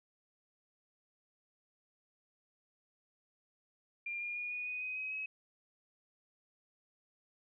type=tone with pitch steps; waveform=sine; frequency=2396 / 2418 / 2441 / 2463 / 2486 / 2509 / 2533 / 2556 Hz; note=D7 / D7 / D#7 / D#7 / D#7 / D#7 / D#7 / D#7; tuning=+34 / +50 / -34 / -18 / -2 / +14 / +30 / +46 cents; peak=-37 dBFS; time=4.06-5.26 s; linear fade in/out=5 ms; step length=150 ms; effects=none